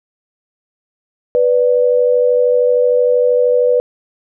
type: tone pair together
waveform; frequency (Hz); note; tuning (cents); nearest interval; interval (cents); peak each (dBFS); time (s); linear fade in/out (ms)
sine; 493.9 / 586.9; B4 / D5; 0 / -1; minor third; 299; -10 / -16; 1.35-3.8; 0
effects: none